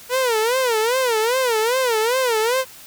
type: tone with vibrato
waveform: sawtooth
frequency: 477.2 Hz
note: A#4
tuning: 41 cents sharp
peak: -13 dBFS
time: 0.09-2.65 s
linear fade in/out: 50 ms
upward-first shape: sine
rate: 2.5 Hz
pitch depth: 170 cents each way
effects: white hiss -42 dBFS RMS until 2.86 s